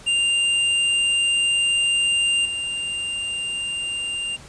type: tone with level steps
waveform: square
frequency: 2794 Hz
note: F7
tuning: in tune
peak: -18 / -25 dBFS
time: 0.06-4.37 s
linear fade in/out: 20 ms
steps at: 2.45 s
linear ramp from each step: 5 ms
effects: pink hiss -44 dBFS RMS until 4.48 s + resampled to 22050 Hz